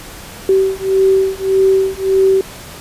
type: beating tone pair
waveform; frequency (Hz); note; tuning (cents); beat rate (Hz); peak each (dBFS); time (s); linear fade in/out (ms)
sine; 383.3 / 385; G4 / G4; -39 / -31; 1.7; -13; 0.49-2.41; 2
effects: pink hiss -33 dBFS RMS until 2.8 s + resampled to 32000 Hz